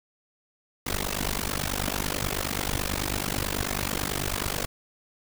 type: noise with amplitude modulation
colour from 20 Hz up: pink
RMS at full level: -25 dBFS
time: 0.86-4.66 s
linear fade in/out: 10 ms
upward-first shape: sine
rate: 49.2 Hz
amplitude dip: 100%
effects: none